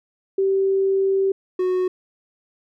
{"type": "tone pair in turn", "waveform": ["sine", "triangle"], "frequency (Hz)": [387.6, 367.4], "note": ["G4", "F#4"], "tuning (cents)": [-20, -12], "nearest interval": "minor second", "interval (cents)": 92, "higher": "first", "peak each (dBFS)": -16, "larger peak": "neither", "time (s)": [[0.38, 1.32], [1.59, 1.88]], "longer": "first", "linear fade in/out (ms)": 5, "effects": []}